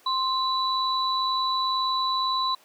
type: tone pair together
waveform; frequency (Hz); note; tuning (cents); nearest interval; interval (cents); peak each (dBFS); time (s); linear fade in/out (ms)
sine; 1046.5 / 3951; C6 / B7; 0 / 0; octave + major seventh; 2300; -24 / -27; 0.06-2.55; 5
effects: pink hiss -56 dBFS RMS until 2.64 s + high-pass 400 Hz 12 dB/octave